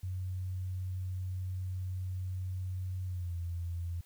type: tone with pitch glide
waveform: sine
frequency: 92.5 to 85.81 Hz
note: F#2 to F2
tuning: 0 to -30 cents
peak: -34 dBFS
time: 0.03-4.01 s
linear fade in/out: 5 ms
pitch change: -130 cents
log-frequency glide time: 3.05-3.36 s
effects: white hiss -65 dBFS RMS until 4.05 s